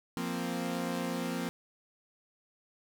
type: chord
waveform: sawtooth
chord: F suspended fourth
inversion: none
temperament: equal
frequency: 174.61 / 233.1 / 261.6 Hz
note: F3 / Bb3 / C4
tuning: 0 / 0 / 0 cents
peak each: -33 dBFS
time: 0.17-1.49 s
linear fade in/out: 0 ms
effects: none